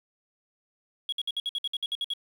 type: tone bursts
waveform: sine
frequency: 3322 Hz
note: G#7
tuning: in tune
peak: -25 dBFS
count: 12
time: 1.09-2.136 s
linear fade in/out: 2 ms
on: 34 ms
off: 58 ms
effects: tanh soft clip ceiling -25 dBFS + 9-bit